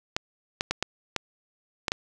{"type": "clicks", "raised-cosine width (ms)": 0.2, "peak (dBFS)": -8, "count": 7, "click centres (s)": [0.165, 0.609, 0.71, 0.826, 1.163, 1.882, 1.919], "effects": []}